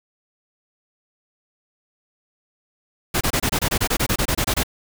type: noise bursts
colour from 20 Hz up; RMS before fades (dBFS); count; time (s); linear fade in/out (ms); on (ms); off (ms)
pink; -20; 16; 3.14-4.635; 10; 70; 25
effects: none